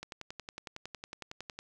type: click train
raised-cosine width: 0.2 ms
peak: -24 dBFS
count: 18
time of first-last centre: 0.03-1.59 s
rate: 10.9 Hz
effects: none